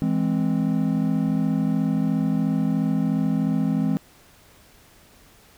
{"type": "chord", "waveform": "triangle", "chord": "E augmented", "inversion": "none", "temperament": "equal", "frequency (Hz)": [164.81, 207.7, 261.6], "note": ["E3", "G#3", "B#3"], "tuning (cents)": [0, 0, 0], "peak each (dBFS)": -22, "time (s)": [0.02, 3.97], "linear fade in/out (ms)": 0, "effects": ["pink hiss -53 dBFS RMS until 5.57 s"]}